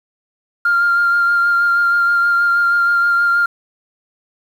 sine tone with vibrato, 1396.9 Hz, F6, in tune, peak -10 dBFS, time 0.65-3.46 s, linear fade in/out 5 ms, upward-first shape sine, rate 6.3 Hz, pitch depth 16 cents each way, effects tanh soft clip ceiling -7 dBFS + 7-bit

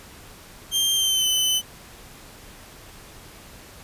sawtooth tone with pitch glide, 3172 to 3032 Hz, G7 to F#7, +20 to +42 cents, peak -16 dBFS, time 0.71-1.62 s, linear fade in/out 50 ms, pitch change -78 cents, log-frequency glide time 0.95-1.27 s, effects pink hiss -45 dBFS RMS until 3.83 s + resampled to 32000 Hz

